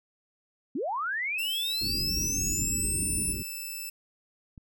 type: linear sweep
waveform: sine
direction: up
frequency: 220.9 to 9956 Hz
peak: -28 dBFS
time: 0.75-3.33 s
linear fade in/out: 5 ms
type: tone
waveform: 5% pulse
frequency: 2637 Hz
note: E7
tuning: in tune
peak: -26 dBFS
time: 1.38-3.9 s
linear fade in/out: 10 ms
type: low-pass noise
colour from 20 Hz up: pink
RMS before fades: -34 dBFS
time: 1.81-3.43 s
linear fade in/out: 5 ms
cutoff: 370 Hz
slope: 48 dB/octave
type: click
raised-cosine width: 5 ms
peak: -34 dBFS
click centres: 4.578 s
effects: none